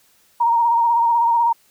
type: tone with vibrato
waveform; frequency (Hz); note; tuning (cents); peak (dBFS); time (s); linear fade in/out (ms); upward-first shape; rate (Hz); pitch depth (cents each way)
sine; 935; A#5; +5; -13; 0.4-1.53; 10; sine; 16; 35
effects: white hiss -57 dBFS RMS until 1.7 s